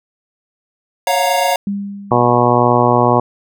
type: chord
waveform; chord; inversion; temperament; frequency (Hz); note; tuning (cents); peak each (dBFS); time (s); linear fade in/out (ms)
square; Gb major seventh; second; equal with one note detuned; 554.4 / 698.5 / 726.9 / 932.3; Db5 / F5 / Gb5 / Bb5; 0 / 0 / -31 / 0; -19; 1.07-1.56; 2
type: tone with exponential decay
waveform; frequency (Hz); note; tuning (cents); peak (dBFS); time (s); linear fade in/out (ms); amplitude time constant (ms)
sine; 200.3; G3; +38; -15; 1.67-2.73; 2; 230
type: harmonic tone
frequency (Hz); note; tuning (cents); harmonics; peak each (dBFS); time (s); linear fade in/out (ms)
121.6; B2; -26; 1 / 2 / 3 / 4 / 5 / 6 / 7 / 8 / 9; -18 / -18 / -18 / -18 / -18 / -18 / -18 / -18 / -18; 2.11-3.2; 5
effects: none